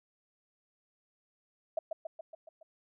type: tone with echo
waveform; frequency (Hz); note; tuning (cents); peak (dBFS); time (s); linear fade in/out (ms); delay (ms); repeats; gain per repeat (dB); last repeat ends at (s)
sine; 646; E5; -35; -28; 1.77-1.79; 5; 140; 6; -4; 2.63
effects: none